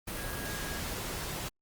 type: tone in noise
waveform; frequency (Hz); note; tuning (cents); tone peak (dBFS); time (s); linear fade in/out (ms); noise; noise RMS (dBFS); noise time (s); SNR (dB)
sine; 1642; G#6; -20; -43; 0.16-0.8; 10; pink; -37; 0.07-1.49; -9
effects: Opus 32 kbps